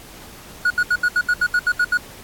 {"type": "tone bursts", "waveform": "triangle", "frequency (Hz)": 1454, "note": "F#6", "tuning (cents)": -31, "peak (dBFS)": -12, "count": 11, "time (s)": [0.65, 1.974], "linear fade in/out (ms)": 5, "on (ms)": 54, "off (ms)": 73, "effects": ["pink hiss -41 dBFS RMS until 2.23 s", "AAC 64 kbps"]}